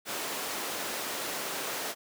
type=high-pass noise; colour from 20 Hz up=pink; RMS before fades=-35 dBFS; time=0.05-1.95 s; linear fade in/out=50 ms; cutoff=380 Hz; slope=12 dB/octave; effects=none